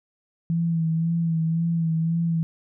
sine tone with vibrato, 164.81 Hz, E3, in tune, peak -20 dBFS, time 0.5-2.43 s, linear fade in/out 0 ms, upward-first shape sine, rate 1.9 Hz, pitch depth 36 cents each way, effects none

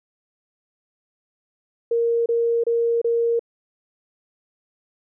sine tone bursts, 466.2 Hz, A#4, in tune, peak -17 dBFS, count 4, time 1.91-3.394 s, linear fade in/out 5 ms, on 350 ms, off 28 ms, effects none

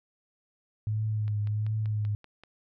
sine tone with vibrato, 106.5 Hz, G#2, 44 cents sharp, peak -26 dBFS, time 0.87-2.15 s, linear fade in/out 0 ms, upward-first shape triangle, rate 1.4 Hz, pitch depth 42 cents each way
click train, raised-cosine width 0.3 ms, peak -33 dBFS, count 7, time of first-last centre 1.28-2.436 s, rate 5.19 Hz
effects none

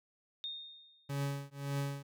sine tone with exponential decay, 3675 Hz, A#7, 25 cents flat, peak -36 dBFS, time 0.44-1.23 s, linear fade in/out 0 ms, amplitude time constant 170 ms
40% pulse tone with tremolo, 140.3 Hz, C#3, 21 cents sharp, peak -31 dBFS, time 1.09-2.03 s, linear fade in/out 10 ms, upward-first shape triangle, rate 1.8 Hz, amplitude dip 100%
effects none

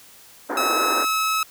pink band-pass noise, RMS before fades -26 dBFS, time 0.49-1.05 s, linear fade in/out 10 ms, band 280 to 1700 Hz, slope 48 dB/octave
sawtooth tone, 1292 Hz, E6, 35 cents flat, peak -16 dBFS, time 0.57-1.43 s, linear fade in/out 2 ms
effects white hiss -48 dBFS RMS until 1.5 s

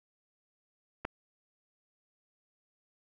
clicks, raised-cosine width 0.5 ms, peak -29 / -18 dBFS, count 2, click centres 1.048 / 1.051 s, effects none

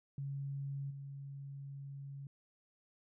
sine tone with level steps, 139 Hz, C#3, 5 cents sharp, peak -38 / -44 dBFS, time 0.18-2.27 s, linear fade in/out 2 ms, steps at 0.9 s, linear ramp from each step 10 ms, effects none

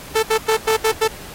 sawtooth tone bursts at uneven times, 441.3 Hz, A4, 5 cents sharp, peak -10 dBFS, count 6, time 0.15-0.23 / 0.3-0.38 / 0.48-0.57 / 0.67-0.77 / 0.84-0.92 / 1.01-1.08 s, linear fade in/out 10 ms, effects pink hiss -37 dBFS RMS until 1.34 s + AAC 48 kbps

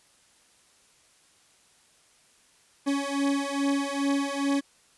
40% pulse beating tone pair, 278.1 / 280.5 Hz, C#4 / C#4, +6 / +21 cents, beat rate 2.4 Hz, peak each -27 dBFS, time 2.86-4.61 s, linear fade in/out 20 ms, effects white hiss -61 dBFS RMS until 4.97 s + resampled to 24000 Hz

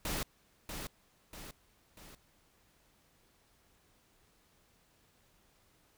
pink noise with echo, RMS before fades -36 dBFS, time 0.05-0.23 s, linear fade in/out 2 ms, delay 640 ms, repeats 3, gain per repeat -6 dB, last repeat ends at 2.15 s, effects pink hiss -69 dBFS RMS until 5.97 s

